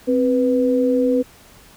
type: tone pair together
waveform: sine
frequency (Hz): 261.6 / 493.8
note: C4 / B4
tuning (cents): 0 / 0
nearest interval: major seventh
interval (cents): 1100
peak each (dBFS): -17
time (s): 0.07-1.23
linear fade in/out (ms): 20
effects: pink hiss -47 dBFS RMS until 1.76 s